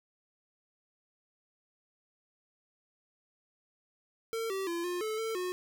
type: tone with pitch steps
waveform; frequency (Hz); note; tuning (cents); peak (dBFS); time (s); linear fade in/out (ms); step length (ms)
square; 453.1 / 386 / 340.9 / 355.2 / 434.7 / 447 / 363; A#4 / G4 / F4 / F4 / A4 / A4 / F#4; -49 / -27 / -42 / +29 / -21 / +27 / -33; -33; 4.33-5.52; 0; 170
effects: none